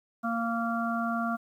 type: harmonic tone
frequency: 231 Hz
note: A#3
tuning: 16 cents flat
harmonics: 1 / 3 / 5 / 6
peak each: -30 / -33 / -35 / -34 dBFS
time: 0.23-1.37 s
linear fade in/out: 20 ms
effects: 10-bit